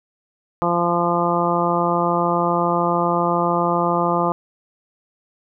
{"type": "harmonic tone", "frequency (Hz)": 172.8, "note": "F3", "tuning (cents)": -18, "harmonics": [1, 2, 3, 4, 5, 6, 7], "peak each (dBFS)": [-24, -24, -24, -24, -24, -24, -24], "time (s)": [0.62, 4.32], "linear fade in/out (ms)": 0, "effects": []}